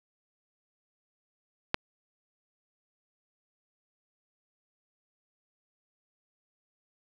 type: click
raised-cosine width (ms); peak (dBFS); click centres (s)
0.3; -8; 1.744
effects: none